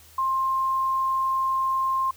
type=tone; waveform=sine; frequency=1058 Hz; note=C6; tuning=19 cents sharp; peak=-21 dBFS; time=0.18-2.11 s; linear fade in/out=5 ms; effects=added 80 Hz sine -54 dBFS peak until 2.16 s + white hiss -52 dBFS RMS until 2.16 s